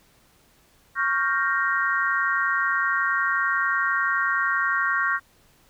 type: chord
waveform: sine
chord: G half-diminished seventh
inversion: second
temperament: equal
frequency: 1108.7 / 1396.9 / 1568 / 1864.7 Hz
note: Db6 / F6 / G6 / Bb6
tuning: 0 / 0 / 0 / 0 cents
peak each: -26 dBFS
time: 0.95-5.2 s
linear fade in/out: 50 ms
effects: pink hiss -59 dBFS RMS until 5.69 s